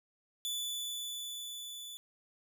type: tone with level ramp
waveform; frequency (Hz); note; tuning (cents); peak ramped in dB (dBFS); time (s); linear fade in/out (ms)
sawtooth; 3474; A7; -23; -31 to -41; 0.45-1.97; 0
effects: none